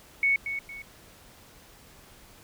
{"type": "tone with echo", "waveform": "sine", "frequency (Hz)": 2217, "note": "C#7", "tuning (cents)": 0, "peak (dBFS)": -20, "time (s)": [0.23, 0.36], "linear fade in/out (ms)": 2, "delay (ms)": 230, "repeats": 2, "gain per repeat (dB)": -9, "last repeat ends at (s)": 0.82, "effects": ["pink hiss -53 dBFS RMS until 2.43 s"]}